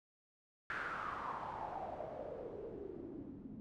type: noise with low-pass filter sweep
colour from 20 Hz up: white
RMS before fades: -45 dBFS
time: 0.7-3.6 s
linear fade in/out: 0 ms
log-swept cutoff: 1600 to 230 Hz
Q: 5.1
effects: none